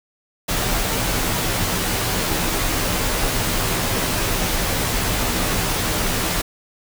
pink noise with comb filter, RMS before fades -21 dBFS, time 0.48-6.42 s, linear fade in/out 10 ms, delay 14 ms, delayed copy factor -0.6, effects none

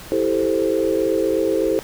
sine chord, A minor seventh, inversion second, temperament equal with one note detuned, 328.7 / 392 / 440 / 523.3 Hz, E4 / G4 / A4 / C5, -5 / 0 / 0 / 0 cents, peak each -22 dBFS, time 0.12-1.79 s, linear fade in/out 0 ms, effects pink hiss -38 dBFS RMS until 1.83 s

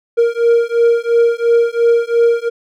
triangle beating tone pair, 466.2 / 469.1 Hz, A#4 / A#4, 0 / +11 cents, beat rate 2.9 Hz, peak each -11 dBFS, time 0.17-2.5 s, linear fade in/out 20 ms, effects none

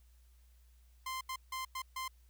sawtooth tone bursts at uneven times, 1043 Hz, C6, 6 cents flat, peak -34 dBFS, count 5, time 1.06-1.21 / 1.29-1.36 / 1.52-1.65 / 1.75-1.82 / 1.96-2.08 s, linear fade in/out 5 ms, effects added 60 Hz sine -60 dBFS peak until 2.29 s + white hiss -74 dBFS RMS until 2.29 s

